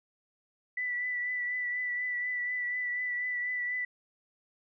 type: tone with vibrato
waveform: sine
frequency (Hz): 1975.5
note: B6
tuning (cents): 0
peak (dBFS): -30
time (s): 0.77-3.85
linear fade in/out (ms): 5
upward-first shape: triangle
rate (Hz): 4.1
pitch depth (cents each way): 26
effects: none